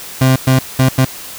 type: tone bursts at uneven times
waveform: 30% pulse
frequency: 130.81 Hz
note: C3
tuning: in tune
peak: -5 dBFS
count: 4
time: 0.21-0.36 / 0.47-0.59 / 0.79-0.89 / 0.98-1.05 s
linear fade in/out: 5 ms
effects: white hiss -30 dBFS RMS until 1.38 s